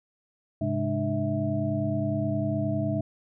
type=tone cluster; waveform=sine; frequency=104.5 / 134.2 / 207.1 / 299.4 / 651 Hz; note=G#2 / C3 / G#3 / D4 / E5; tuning=+11 / +44 / -5 / +33 / -22 cents; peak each=-31 dBFS; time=0.61-3.01 s; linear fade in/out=5 ms; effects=none